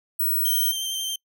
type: tone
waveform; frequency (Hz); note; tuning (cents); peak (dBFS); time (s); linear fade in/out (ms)
sine; 15920; B9; +13; -20; 0.19-0.72; 10
type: tone with vibrato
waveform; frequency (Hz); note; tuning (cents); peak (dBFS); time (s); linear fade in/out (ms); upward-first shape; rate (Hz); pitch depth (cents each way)
sawtooth; 3136; G7; 0; -23; 0.45-1.16; 5; square; 11; 14
effects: noise-tail reverb RT60 0.1 s tail -25 dB re dry